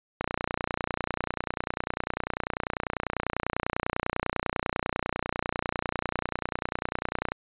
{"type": "click train", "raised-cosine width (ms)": 0.5, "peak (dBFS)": -12, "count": 215, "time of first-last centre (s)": [0.21, 7.32], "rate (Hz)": 30.1, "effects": ["resampled to 8000 Hz"]}